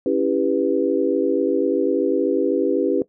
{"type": "chord", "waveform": "sine", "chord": "C# half-diminished seventh", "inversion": "none", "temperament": "equal with one note detuned", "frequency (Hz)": [277.2, 329.6, 397.5, 493.9], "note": ["C#4", "E4", "G4", "B4"], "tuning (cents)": [0, 0, 24, 0], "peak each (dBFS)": -22, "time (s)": [0.06, 3.02], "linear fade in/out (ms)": 2, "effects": ["noise-tail reverb RT60 0.1 s tail -17 dB re dry"]}